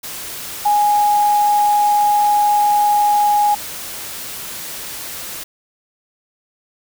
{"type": "tone in noise", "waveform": "sine", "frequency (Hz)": 829, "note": "G#5", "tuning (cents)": -3, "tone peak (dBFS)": -11, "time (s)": [0.65, 3.55], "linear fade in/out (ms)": 10, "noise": "white", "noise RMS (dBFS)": -29, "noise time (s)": [0.03, 5.44], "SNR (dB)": 15, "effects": []}